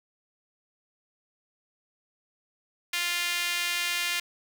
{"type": "tone with high-pass filter", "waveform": "sawtooth", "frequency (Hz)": 349.2, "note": "F4", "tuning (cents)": 0, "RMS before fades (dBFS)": -29, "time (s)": [2.93, 4.2], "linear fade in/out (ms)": 5, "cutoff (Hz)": 2300, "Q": 1.7, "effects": []}